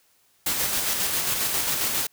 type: noise with tremolo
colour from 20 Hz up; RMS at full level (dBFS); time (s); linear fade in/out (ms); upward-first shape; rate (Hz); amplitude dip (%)
white; -24; 0.46-2.07; 5; square; 7.4; 30
effects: white hiss -63 dBFS RMS until 2.12 s